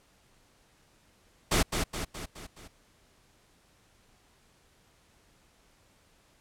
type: noise with echo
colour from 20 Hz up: pink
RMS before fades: -24 dBFS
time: 1.51-1.63 s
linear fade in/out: 10 ms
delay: 210 ms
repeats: 5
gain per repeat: -5 dB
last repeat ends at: 2.68 s
effects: pink hiss -64 dBFS RMS until 6.4 s + low-pass 11000 Hz 12 dB/octave